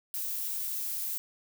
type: noise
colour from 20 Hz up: violet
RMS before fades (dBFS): -34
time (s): 0.14-1.18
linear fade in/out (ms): 0
effects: none